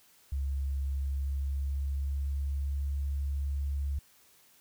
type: tone with pitch glide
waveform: sine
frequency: 68.6 to 70.08 Hz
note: C#2 to C#2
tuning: -17 to +19 cents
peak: -29 dBFS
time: 0.32-3.99 s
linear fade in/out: 5 ms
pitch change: +36 cents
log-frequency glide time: 1-2.94 s
effects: white hiss -62 dBFS RMS until 4.6 s